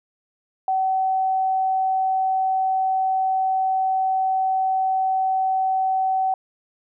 sine tone, 760 Hz, F#5, 46 cents sharp, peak -18 dBFS, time 0.68-6.34 s, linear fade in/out 2 ms, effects none

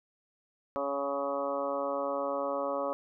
harmonic tone with a mistuned harmonic, 140 Hz, C#3, 18 cents sharp, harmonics 2 / 3 / 4 / 5 / 6 / 7 / 8 / 9, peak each -40 / -41 / -32 / -41 / -42 / -42 / -38 / -41 dBFS, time 0.76-2.93 s, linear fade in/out 0 ms, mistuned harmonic 7, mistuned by +15 cents, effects none

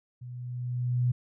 sine tone with level ramp, 123.47 Hz, B2, in tune, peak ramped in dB -39 to -21 dBFS, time 0.21-1.12 s, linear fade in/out 10 ms, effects none

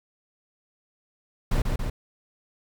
brown noise with echo, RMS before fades -22 dBFS, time 1.51-1.62 s, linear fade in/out 5 ms, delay 140 ms, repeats 2, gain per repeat -3 dB, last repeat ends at 1.9 s, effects none

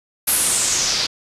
white noise with low-pass filter sweep, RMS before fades -19 dBFS, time 0.27-1.07 s, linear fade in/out 10 ms, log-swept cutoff 12000 to 4500 Hz, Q 3.5, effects resampled to 32000 Hz

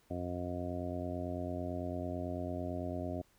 harmonic tone, 89 Hz, F2, 33 cents sharp, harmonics 1 / 2 / 3 / 4 / 5 / 6 / 7 / 8, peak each -41 / -45 / -41 / -45 / -51 / -50 / -42 / -48 dBFS, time 0.1-3.22 s, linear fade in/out 10 ms, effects pink hiss -69 dBFS RMS until 3.38 s

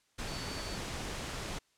sine tone in noise, 4497 Hz, C#8, 24 cents sharp, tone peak -46 dBFS, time 0.27-0.77 s, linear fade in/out 10 ms, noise pink, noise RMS -39 dBFS, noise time 0.18-1.59 s, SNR -10 dB, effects white hiss -72 dBFS RMS until 1.77 s + low-pass 8000 Hz 12 dB/octave

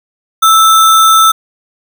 sine tone with sample-and-hold, 1318.5 Hz, E6, in tune, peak -3 dBFS, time 0.42-1.32 s, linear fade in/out 10 ms, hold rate 4900 Hz, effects none

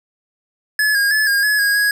square tone with pitch steps, 1711 / 1628 / 1723 / 1622 / 1699 / 1641 / 1660 Hz, A6 / G#6 / A6 / G#6 / G#6 / G#6 / G#6, -49 / -35 / -37 / -41 / +39 / -21 / -1 cents, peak -14 dBFS, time 0.79-1.91 s, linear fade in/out 2 ms, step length 160 ms, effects none

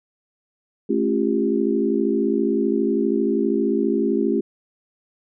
sine tone cluster, 217.2 / 272.3 / 345.4 / 397.8 Hz, A3 / C#4 / F4 / G4, -22 / -31 / -19 / +25 cents, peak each -23 dBFS, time 0.89-4.41 s, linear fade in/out 10 ms, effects none

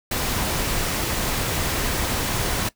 pink noise, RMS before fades -24 dBFS, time 0.11-2.69 s, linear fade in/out 5 ms, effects noise-tail reverb RT60 0.1 s tail -18 dB re dry

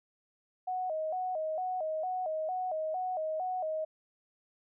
sine tone with vibrato, 681 Hz, F5, 44 cents flat, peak -31 dBFS, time 0.67-3.85 s, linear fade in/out 10 ms, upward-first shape square, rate 2.2 Hz, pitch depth 140 cents each way, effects none

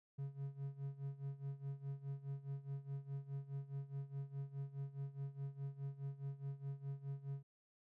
triangle tone with tremolo, 138.59 Hz, C#3, in tune, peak -38 dBFS, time 0.18-7.43 s, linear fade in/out 10 ms, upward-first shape sine, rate 4.8 Hz, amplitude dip 85%, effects none

